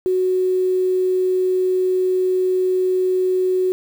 sine tone with quantisation, 370 Hz, F#4, in tune, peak -15 dBFS, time 0.06-3.72 s, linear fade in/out 0 ms, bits 7, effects none

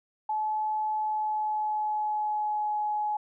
sine tone with pitch glide, 859 to 843.3 Hz, A5 to G#5, -42 to +26 cents, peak -26 dBFS, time 0.29-3.17 s, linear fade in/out 5 ms, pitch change -32 cents, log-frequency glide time 0.96-2.79 s, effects none

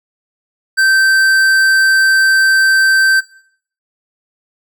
sine tone with tanh clipping, 1555 Hz, G6, 14 cents flat, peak -10 dBFS, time 0.77-3.21 s, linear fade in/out 20 ms, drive 15 dB, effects noise-tail reverb RT60 0.6 s tail -19 dB re dry

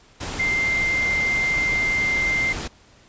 sine tone in noise, 2093 Hz, C7, in tune, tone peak -19 dBFS, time 0.39-2.53 s, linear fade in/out 10 ms, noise pink, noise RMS -30 dBFS, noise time 0.2-2.68 s, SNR +8 dB, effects pink hiss -53 dBFS RMS until 3.08 s + resampled to 16000 Hz

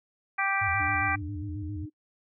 harmonic tone, 392 Hz, G4, in tune, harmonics 2 / 3 / 4 / 5 / 6, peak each -31 / -31 / -31 / -31 / -31 dBFS, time 0.38-1.16 s, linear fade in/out 10 ms
sine tone with vibrato, 93.6 Hz, F#2, 20 cents sharp, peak -33 dBFS, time 0.61-1.86 s, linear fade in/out 10 ms, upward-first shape square, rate 7.4 Hz, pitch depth 190 cents each way
sine tone with pitch glide, 296.1 to 305.5 Hz, D4 to D#4, +14 to -32 cents, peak -38 dBFS, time 0.79-1.9 s, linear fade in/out 20 ms, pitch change +54 cents, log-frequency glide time 1.05-1.73 s
effects noise-tail reverb RT60 0.1 s tail -26 dB re dry

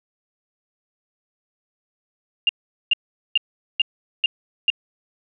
sine tone bursts, 2806 Hz, F7, 8 cents sharp, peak -13 dBFS, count 6, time 2.47-4.702 s, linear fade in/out 2 ms, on 22 ms, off 420 ms, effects none

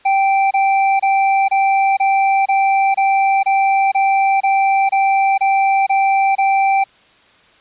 square tone bursts, 781 Hz, G5, 7 cents flat, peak -12 dBFS, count 14, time 0.05-6.841 s, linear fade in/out 10 ms, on 460 ms, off 27 ms, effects white hiss -50 dBFS RMS until 7.6 s + resampled to 8000 Hz

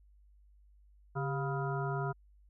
harmonic tone with a mistuned harmonic, 140.1 Hz, C#3, 19 cents sharp, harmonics 1 / 3 / 5 / 7 / 9 / 10, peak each -34 / -39 / -41 / -42 / -44 / -44 dBFS, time 1.15-2.13 s, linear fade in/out 20 ms, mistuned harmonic 3, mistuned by -99 cents, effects added 50 Hz sine -59 dBFS peak until 2.49 s

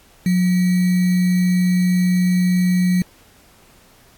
sine tone with sample-and-hold, 180.9 Hz, F#3, 39 cents flat, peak -13 dBFS, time 0.26-3.02 s, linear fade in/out 2 ms, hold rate 2100 Hz, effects pink hiss -51 dBFS RMS until 4.17 s + AAC 64 kbps

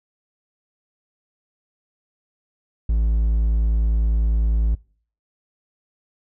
triangle tone, 55 Hz, A1, in tune, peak -14 dBFS, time 2.89-4.75 s, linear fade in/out 5 ms, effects noise-tail reverb RT60 0.5 s tail -25 dB re dry

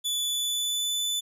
sawtooth tone with pitch glide, 3464 to 3498 Hz, A7 to A7, -28 to -11 cents, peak -23 dBFS, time 0.04-1.21 s, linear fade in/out 20 ms, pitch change +17 cents, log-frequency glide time 0.23-0.94 s, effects resampled to 32000 Hz

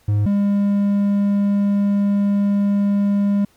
triangle tone pair in turn, 103.8 / 201.7 Hz, G#2 / G3, 0 / +50 cents, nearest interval octave, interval 1150 cents, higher second, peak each -12 dBFS, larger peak neither, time 0.08-0.26 / 0.26-3.45 s, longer second, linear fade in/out 5 ms, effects pink hiss -57 dBFS RMS until 3.56 s + MP3 96 kbps

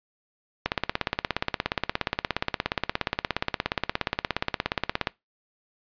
click train, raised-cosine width 0.3 ms, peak -7 dBFS, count 76, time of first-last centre 0.66-5.072 s, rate 17 Hz, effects noise-tail reverb RT60 0.2 s tail -22 dB re dry + resampled to 11025 Hz

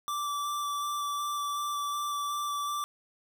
square tone with vibrato, 1166 Hz, D6, 13 cents flat, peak -31 dBFS, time 0.08-2.84 s, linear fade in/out 0 ms, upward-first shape square, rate 2.7 Hz, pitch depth 9 cents each way, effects none

